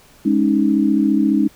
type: chord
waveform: sine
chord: Ab suspended fourth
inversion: none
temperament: just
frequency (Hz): 207.7 / 276.9 / 311.5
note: Ab3 / Db4 / Eb4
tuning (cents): 0 / -2 / +2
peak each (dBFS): -17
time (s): 0.25-1.48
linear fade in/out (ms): 10
effects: pink hiss -49 dBFS RMS until 1.55 s